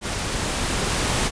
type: noise with level ramp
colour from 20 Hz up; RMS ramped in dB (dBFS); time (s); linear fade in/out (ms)
pink; -27 to -21; 0.01-1.31; 50
effects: resampled to 22050 Hz